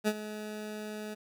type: tone with ADSR envelope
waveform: 20% pulse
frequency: 212.7 Hz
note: G#3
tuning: 42 cents sharp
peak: -19 dBFS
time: 0.04-1.15 s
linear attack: 37 ms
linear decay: 50 ms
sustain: -14 dB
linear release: 18 ms
effects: none